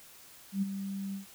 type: tone with ADSR envelope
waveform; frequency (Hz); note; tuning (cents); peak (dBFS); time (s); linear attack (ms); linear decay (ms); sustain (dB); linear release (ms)
sine; 196; G3; 0; -25; 0.52-1.26; 100; 24; -9; 120
effects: white hiss -54 dBFS RMS until 1.34 s